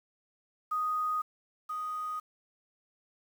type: tone pair in turn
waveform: sine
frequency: 1244.5 / 1244.5 Hz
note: D#6 / D#6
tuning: 0 / 0 cents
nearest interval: unison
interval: 0 cents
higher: neither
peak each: -28 / -33 dBFS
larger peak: first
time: 0.71-1.22 / 1.69-2.2 s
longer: neither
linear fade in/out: 10 ms
effects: 9-bit